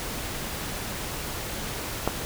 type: click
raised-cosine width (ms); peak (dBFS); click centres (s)
1; -7; 2.076
effects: pink hiss -33 dBFS RMS until 2.25 s